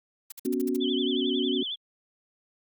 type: noise bursts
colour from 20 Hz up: blue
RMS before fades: -39 dBFS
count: 7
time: 0.3-0.765 s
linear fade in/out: 5 ms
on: 21 ms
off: 53 ms
type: chord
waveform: sine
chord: B suspended second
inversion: none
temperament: equal with one note detuned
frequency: 246.9 / 279.1 / 370 Hz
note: B3 / C#4 / F#4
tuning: 0 / +12 / 0 cents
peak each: -29 dBFS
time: 0.45-1.63 s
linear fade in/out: 5 ms
type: tone with vibrato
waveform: sine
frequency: 3251 Hz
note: G#7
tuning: 38 cents flat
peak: -30 dBFS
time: 0.8-1.76 s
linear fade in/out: 20 ms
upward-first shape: sine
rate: 11 Hz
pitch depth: 140 cents each way
effects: Opus 48 kbps